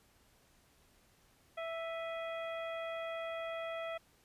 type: harmonic tone with a mistuned harmonic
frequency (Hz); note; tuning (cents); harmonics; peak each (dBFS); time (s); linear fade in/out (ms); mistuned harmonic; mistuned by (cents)
659.3; E5; 0; 1 / 2 / 3 / 4 / 5; -39 / -46 / -48 / -51 / -53; 1.57-3.98; 10; 4; -99
effects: pink hiss -68 dBFS RMS until 4.24 s + resampled to 32000 Hz